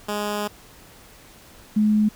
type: tone pair in turn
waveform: 10% pulse / sine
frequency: 207.7 / 212.4 Hz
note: G#3 / G#3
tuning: 0 / +39 cents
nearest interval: unison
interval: 39 cents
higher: second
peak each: -16 / -15 dBFS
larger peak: second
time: 0.08-0.48 / 1.76-2.09 s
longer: first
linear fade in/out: 10 ms
effects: pink hiss -48 dBFS RMS until 2.15 s